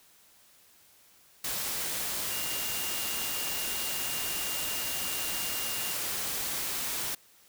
sine tone in noise, 2813 Hz, F7, 12 cents sharp, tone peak -40 dBFS, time 2.3-5.93 s, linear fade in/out 5 ms, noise white, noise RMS -33 dBFS, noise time 1.44-7.15 s, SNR -10 dB, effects white hiss -60 dBFS RMS until 7.48 s

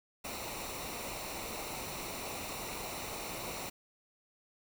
pink noise with comb filter, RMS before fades -41 dBFS, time 0.24-3.7 s, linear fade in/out 10 ms, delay 0.61 ms, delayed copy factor -0.6, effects none

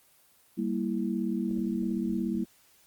sine chord, E diminished, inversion first, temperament equal, 196 / 233.1 / 329.6 Hz, G3 / Bb3 / E4, 0 / 0 / 0 cents, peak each -31 / -31 / -33 dBFS, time 0.57-2.45 s, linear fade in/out 20 ms, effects white hiss -62 dBFS RMS until 2.86 s + Opus 24 kbps

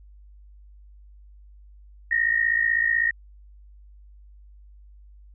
sine tone pair together, 1835 / 1891 Hz, A#6 / A#6, -28 / +24 cents, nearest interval minor second, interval 52 cents, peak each -22 dBFS, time 2.11-3.11 s, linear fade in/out 5 ms, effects added 50 Hz sine -46 dBFS peak until 5.34 s

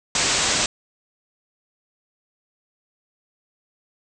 white low-pass noise, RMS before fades -21 dBFS, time 0.15-0.66 s, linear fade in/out 2 ms, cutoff 8200 Hz, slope 96 dB/octave, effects none

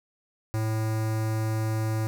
square tone with notch filter, 110 Hz, A2, in tune, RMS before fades -27 dBFS, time 0.54-2.07 s, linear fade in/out 0 ms, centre 3200 Hz, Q 1.3, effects none

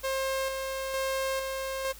sawtooth tone with tremolo, 533 Hz, C5, 32 cents sharp, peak -24 dBFS, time 0.03-1.93 s, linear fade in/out 20 ms, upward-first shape square, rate 1.1 Hz, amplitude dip 35%, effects added 50 Hz sine -49 dBFS peak until 1.99 s + white hiss -50 dBFS RMS until 1.99 s

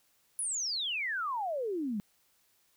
sine exponential sweep, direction down, 10670 to 193.6 Hz, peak -31 dBFS, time 0.39-2 s, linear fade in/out 0 ms, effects white hiss -70 dBFS RMS until 2.76 s

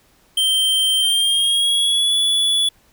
square tone with pitch glide, 3136 to 3420 Hz, G7 to A7, 0 to -50 cents, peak -15 dBFS, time 0.37-2.69 s, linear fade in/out 5 ms, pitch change +150 cents, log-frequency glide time 0.98-2.13 s, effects pink hiss -56 dBFS RMS until 2.92 s

